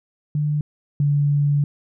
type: tone pair in turn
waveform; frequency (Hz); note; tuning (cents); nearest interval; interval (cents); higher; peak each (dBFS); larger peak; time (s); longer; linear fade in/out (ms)
sine; 148.9 / 144.33; D3 / D3; +24 / -30; minor second; 54; first; -18 / -15; second; 0.35-0.61 / 1-1.64; second; 2
effects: none